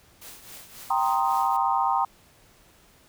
white noise with tremolo, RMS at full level -42 dBFS, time 0.21-1.57 s, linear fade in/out 10 ms, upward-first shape triangle, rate 3.7 Hz, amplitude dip 70%
sine chord, C minor seventh, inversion second, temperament equal, 784 / 932.3 / 1046.5 / 1244.5 Hz, G5 / Bb5 / C6 / Eb6, 0 / 0 / 0 / 0 cents, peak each -25 / -25 / -27 / -29 dBFS, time 0.9-2.05 s, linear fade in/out 5 ms
effects pink hiss -57 dBFS RMS until 3.08 s

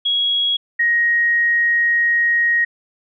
sine tone pair in turn, 3319 / 1880 Hz, G#7 / A#6, -2 / +14 cents, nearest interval minor seventh, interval 984 cents, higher first, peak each -15 / -13 dBFS, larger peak second, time 0.05-0.57 / 0.79-2.65 s, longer second, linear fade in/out 10 ms, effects none

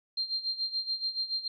sine tone with tremolo, 4179 Hz, C8, 3 cents flat, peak -27 dBFS, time 0.17-1.48 s, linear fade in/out 5 ms, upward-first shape sine, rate 7 Hz, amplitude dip 80%, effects none

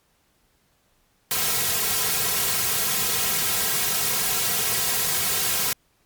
white noise with comb filter, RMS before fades -23 dBFS, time 1.31-5.73 s, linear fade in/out 2 ms, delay 3.4 ms, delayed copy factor -0.95, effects pink hiss -65 dBFS RMS until 6.05 s + MP3 96 kbps

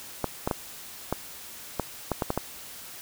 clicks, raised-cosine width 1 ms, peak -11 dBFS, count 9, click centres 0.243 / 0.475 / 0.512 / 1.126 / 1.797 / 2.117 / 2.222 / 2.304 / 2.376 s, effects white hiss -43 dBFS RMS until 3.01 s

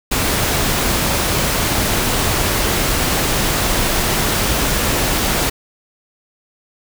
pink noise, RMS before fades -17 dBFS, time 0.11-5.5 s, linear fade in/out 10 ms, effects none

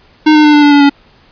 square tone with pitch steps, 307.6 / 303.4 / 299.2 / 295.1 / 291 / 287 / 283 Hz, D#4 / D#4 / D4 / D4 / D4 / D4 / C#4, -20 / -44 / +32 / +8 / -16 / -40 / +36 cents, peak -4 dBFS, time 0.26-0.897 s, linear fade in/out 10 ms, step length 91 ms, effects pink hiss -46 dBFS RMS until 1.31 s + resampled to 11025 Hz

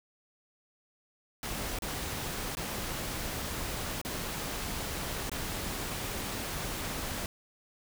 pink noise with dropouts, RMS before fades -36 dBFS, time 1.43-7.26 s, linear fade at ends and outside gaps 1 ms, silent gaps 1.788-1.821 / 2.551-2.57 / 4.015-4.049 / 5.296-5.316 s, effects none

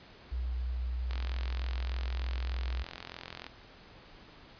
sine tone, 61.74 Hz, B1, in tune, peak -31 dBFS, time 0.31-2.84 s, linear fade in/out 20 ms
click train, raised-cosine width 0.2 ms, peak -23 dBFS, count 103, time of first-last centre 1.11-3.466 s, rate 43.3 Hz
effects pink hiss -54 dBFS RMS until 4.59 s + resampled to 11025 Hz

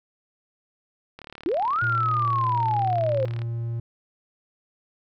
click train, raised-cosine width 0.3 ms, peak -24 dBFS, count 83, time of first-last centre 1.19-3.418 s, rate 36.8 Hz
sine linear two-way sweep, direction up then down, 293.7 to 1450 to 509 Hz, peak -21 dBFS, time 1.46-3.25 s, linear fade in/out 0 ms, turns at 1.82 s
triangle tone, 116.54 Hz, A#2, in tune, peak -24 dBFS, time 1.82-3.8 s, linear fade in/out 5 ms
effects none

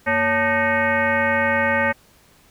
sine tone with frequency modulation, 1213 Hz, D#6, 44 cents flat, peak -16 dBFS, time 0.06-1.93 s, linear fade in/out 20 ms, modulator 327 Hz, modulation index 2.9, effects pink hiss -54 dBFS RMS until 2.5 s

